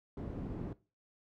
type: low-pass noise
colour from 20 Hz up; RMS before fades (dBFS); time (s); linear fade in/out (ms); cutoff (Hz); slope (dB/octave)
white; -41; 0.17-0.73; 2; 260; 12
effects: noise-tail reverb RT60 0.3 s tail -18 dB re dry